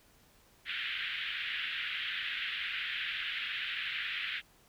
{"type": "band-pass noise", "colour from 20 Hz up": "white", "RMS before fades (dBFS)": -37, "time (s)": [0.65, 4.42], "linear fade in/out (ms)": 50, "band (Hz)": [1500, 3400], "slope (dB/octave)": 48, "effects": ["pink hiss -64 dBFS RMS until 4.68 s"]}